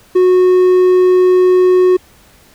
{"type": "tone", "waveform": "triangle", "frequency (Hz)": 366.2, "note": "F#4", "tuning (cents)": -18, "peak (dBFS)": -4, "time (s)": [0.15, 1.97], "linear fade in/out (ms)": 10, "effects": ["pink hiss -46 dBFS RMS until 2.54 s"]}